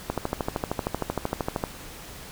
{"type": "click train", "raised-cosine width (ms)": 1, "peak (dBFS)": -11, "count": 21, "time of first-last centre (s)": [0.1, 1.638], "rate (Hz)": 13, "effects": ["pink hiss -42 dBFS RMS until 2.31 s"]}